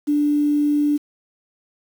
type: tone with quantisation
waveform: sine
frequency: 293.7 Hz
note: D4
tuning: in tune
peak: -15 dBFS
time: 0.07-0.98 s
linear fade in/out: 20 ms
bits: 7
effects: none